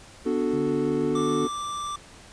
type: chord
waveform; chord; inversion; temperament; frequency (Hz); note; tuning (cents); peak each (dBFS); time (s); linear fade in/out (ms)
triangle; B minor seventh; none; equal; 246.9 / 293.7 / 370 / 440; B3 / D4 / F#4 / A4; 0 / 0 / 0 / 0; -26; 0.25-1.48; 20
type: tone with pitch glide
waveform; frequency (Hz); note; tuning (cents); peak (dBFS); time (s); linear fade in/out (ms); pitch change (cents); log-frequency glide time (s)
sine; 146.83 to 153.77; D3 to D#3; 0 to -20; -33; 0.53-1.45; 5; +80; 0.76-1.32
type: tone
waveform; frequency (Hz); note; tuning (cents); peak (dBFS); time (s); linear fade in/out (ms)
square; 1174.7; D6; 0; -30; 1.15-1.96; 5
effects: pink hiss -48 dBFS RMS until 2.32 s + resampled to 22050 Hz